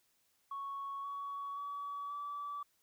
sine tone with pitch steps, 1108.7 / 1123.5 / 1138.6 / 1153.8 Hz, C#6 / C#6 / C#6 / D6, 0 / +23 / +46 / -31 cents, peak -38 dBFS, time 0.51-2.63 s, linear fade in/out 5 ms, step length 530 ms, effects tanh soft clip ceiling -35 dBFS + white hiss -75 dBFS RMS until 2.82 s

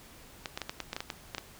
clicks, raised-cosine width 0.2 ms, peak -17 dBFS, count 11, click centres 0.458 / 0.575 / 0.617 / 0.695 / 0.803 / 0.931 / 0.965 / 1.005 / 1.102 / 1.348 / 1.382 s, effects pink hiss -53 dBFS RMS until 1.59 s

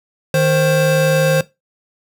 square tone pair together, 155.56 / 527.2 Hz, D#3 / C5, 0 / +13 cents, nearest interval octave + major sixth, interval 2113 cents, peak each -16 / -15 dBFS, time 0.34-1.41 s, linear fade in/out 2 ms, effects noise-tail reverb RT60 0.2 s tail -18 dB re dry

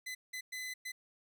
sawtooth tone bursts at uneven times, 2018 Hz, B6, 37 cents sharp, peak -36 dBFS, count 4, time 0.06-0.15 / 0.33-0.41 / 0.52-0.74 / 0.85-0.92 s, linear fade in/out 10 ms, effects none

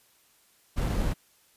brown noise with sample-and-hold, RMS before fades -27 dBFS, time 0.76-1.14 s, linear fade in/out 20 ms, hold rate 11025 Hz, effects white hiss -63 dBFS RMS until 1.56 s + resampled to 32000 Hz

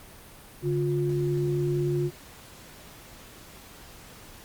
sine tone pair together, 143.1 / 354.4 Hz, D3 / F4, -45 / +25 cents, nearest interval octave + major third, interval 1570 cents, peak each -26 / -26 dBFS, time 0.62-2.11 s, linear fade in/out 50 ms, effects pink hiss -48 dBFS RMS until 4.44 s + Opus 32 kbps

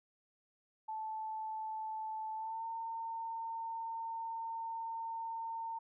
sine tone with pitch glide, 875 to 909 Hz, A5 to A#5, -10 to -44 cents, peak -38 dBFS, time 0.88-5.79 s, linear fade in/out 10 ms, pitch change +66 cents, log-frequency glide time 2.35-2.65 s, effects none

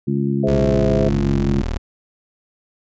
harmonic tone, 69.3 Hz, C#2, in tune, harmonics 2 / 3 / 4 / 5, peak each -21 / -20 / -27 / -24 dBFS, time 0.07-1.62 s, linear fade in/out 10 ms
sine chord, Ab augmented, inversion none, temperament just, 415.3 / 519.1 / 648.9 Hz, Ab4 / C5 / E5, 0 / -14 / -27 cents, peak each -22 dBFS, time 0.43-1.09 s, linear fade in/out 10 ms
25% pulse exponential sweep, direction down, 66.6 to 37.92 Hz, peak -17 dBFS, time 0.47-1.78 s, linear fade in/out 10 ms
effects resampled to 16000 Hz

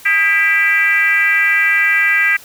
sine tone with frequency modulation, 1975.5 Hz, B6, in tune, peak -10 dBFS, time 0.05-2.37 s, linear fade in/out 10 ms, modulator 364 Hz, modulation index 1.2, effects white hiss -40 dBFS RMS until 2.44 s

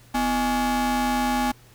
40% pulse ring-modulated tone, 290 Hz, D4, 22 cents flat, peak -17 dBFS, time 0.14-1.52 s, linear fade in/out 10 ms, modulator 540 Hz, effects added 120 Hz sine -52 dBFS peak until 1.74 s + pink hiss -54 dBFS RMS until 1.74 s

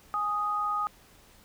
sine tone pair together, 830.6 / 1244.5 Hz, G#5 / D#6, 0 / 0 cents, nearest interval perfect fifth, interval 700 cents, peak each -34 / -27 dBFS, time 0.14-0.87 s, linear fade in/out 0 ms, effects pink hiss -57 dBFS RMS until 1.44 s

